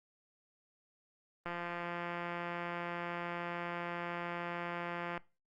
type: click train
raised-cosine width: 0.5 ms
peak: -25 dBFS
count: 644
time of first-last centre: 1.46-5.177 s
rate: 173 Hz
effects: noise-tail reverb RT60 0.3 s tail -22 dB re dry + Opus 24 kbps